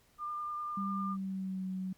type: tone with vibrato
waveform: sine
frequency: 1201 Hz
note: D6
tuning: 38 cents sharp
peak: -35 dBFS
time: 0.18-1.17 s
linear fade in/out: 50 ms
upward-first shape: triangle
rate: 10 Hz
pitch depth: 14 cents each way
type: tone with pitch glide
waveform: sine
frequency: 196 to 187.26 Hz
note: G3 to F#3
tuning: 0 to +21 cents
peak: -34 dBFS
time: 0.77-1.93 s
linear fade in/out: 5 ms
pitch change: -79 cents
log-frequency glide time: 0.88-1.66 s
effects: pink hiss -67 dBFS RMS until 1.97 s + MP3 96 kbps